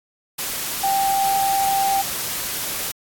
sine tone in noise, 784 Hz, G5, in tune, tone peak -17 dBFS, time 0.83-2.02 s, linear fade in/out 10 ms, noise white, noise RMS -26 dBFS, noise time 0.38-2.92 s, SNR +6 dB, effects AAC 64 kbps

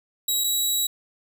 15% pulse tone pair in turn, 3859 / 3876 Hz, B7 / B7, -41 / -33 cents, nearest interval unison, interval 8 cents, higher second, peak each -14 dBFS, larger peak neither, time 0.28-0.44 / 0.44-0.87 s, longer second, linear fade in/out 5 ms, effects none

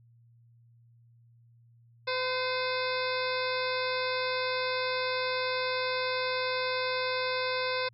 harmonic tone with a mistuned harmonic, 510 Hz, C5, 44 cents flat, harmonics 1 / 2 / 3 / 4 / 5 / 7 / 8 / 9 / 10, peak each -32 / -35 / -37 / -38 / -39 / -40 / -41 / -42 / -42 dBFS, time 2.07-7.89 s, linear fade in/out 10 ms, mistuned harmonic 4, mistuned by +42 cents, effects added 117 Hz sine -57 dBFS peak until 7.93 s

